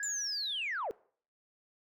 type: tone with exponential decay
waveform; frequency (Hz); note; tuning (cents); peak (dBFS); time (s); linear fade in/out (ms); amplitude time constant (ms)
sine; 1661.2; G#6; 0; -34; 0-0.88; 2; 190
type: linear sweep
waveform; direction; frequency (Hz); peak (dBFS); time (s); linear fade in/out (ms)
sine; down; 7330 to 376.5; -32; 0.03-0.91; 0
effects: noise-tail reverb RT60 0.5 s tail -23 dB re dry + tanh soft clip ceiling -28 dBFS